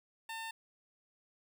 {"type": "tone", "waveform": "15% pulse", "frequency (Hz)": 900, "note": "A5", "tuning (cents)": 39, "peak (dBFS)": -34, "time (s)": [0.29, 0.51], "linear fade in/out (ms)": 5, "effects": []}